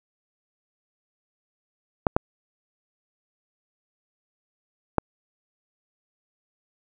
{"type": "clicks", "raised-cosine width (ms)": 1, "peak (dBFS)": -4, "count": 3, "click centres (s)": [2.068, 2.165, 4.983], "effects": []}